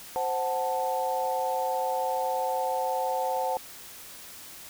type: chord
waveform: sine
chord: F# diminished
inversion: second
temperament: equal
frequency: 523.3 / 740 / 880 Hz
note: C5 / F#5 / A5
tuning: 0 / 0 / 0 cents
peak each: -30 dBFS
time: 0.16-3.57 s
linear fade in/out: 0 ms
effects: white hiss -45 dBFS RMS until 4.69 s